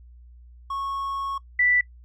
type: tone pair in turn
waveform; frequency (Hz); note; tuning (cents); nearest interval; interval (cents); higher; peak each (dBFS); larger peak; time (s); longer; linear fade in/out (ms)
triangle / sine; 1100 / 1973.6; C#6 / B6; -14 / -2; minor seventh; 1012; second; -25 / -17; second; 0.7-1.38 / 1.59-1.81; first; 5
effects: noise-tail reverb RT60 0.1 s tail -21 dB re dry + added 60 Hz sine -45 dBFS peak until 2.04 s